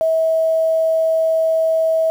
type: tone with quantisation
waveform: sine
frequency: 646 Hz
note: E5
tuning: 35 cents flat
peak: -13 dBFS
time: 0.01-2.1 s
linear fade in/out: 0 ms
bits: 7
effects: none